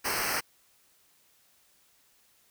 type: noise with comb filter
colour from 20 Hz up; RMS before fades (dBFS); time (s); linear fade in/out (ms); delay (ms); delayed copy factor
pink; -30; 0.04-0.41; 20; 0.28; -0.9
effects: white hiss -65 dBFS RMS until 2.5 s